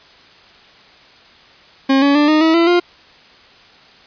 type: tone with pitch steps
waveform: 40% pulse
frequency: 270 / 282.1 / 294.8 / 308 / 321.8 / 336.3 / 351.4 Hz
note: C#4 / C#4 / D4 / D#4 / E4 / E4 / F4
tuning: -45 / +30 / +7 / -17 / -42 / +35 / +11 cents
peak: -9 dBFS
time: 1.89-2.8 s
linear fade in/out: 10 ms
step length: 130 ms
effects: white hiss -45 dBFS RMS until 4.06 s + resampled to 11025 Hz